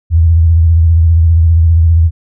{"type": "tone with vibrato", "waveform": "sine", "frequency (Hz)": 82.41, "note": "E2", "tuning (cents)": 0, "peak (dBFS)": -4, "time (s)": [0.1, 2.11], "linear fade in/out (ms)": 50, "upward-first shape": "square", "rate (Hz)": 15, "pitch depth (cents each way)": 53, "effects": []}